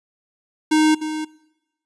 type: tone with echo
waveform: square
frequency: 310 Hz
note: D#4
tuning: 6 cents flat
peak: -14 dBFS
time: 0.71-0.95 s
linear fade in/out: 10 ms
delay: 300 ms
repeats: 1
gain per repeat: -11 dB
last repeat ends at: 1.25 s
effects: noise-tail reverb RT60 1.0 s tail -21 dB re dry + resampled to 24000 Hz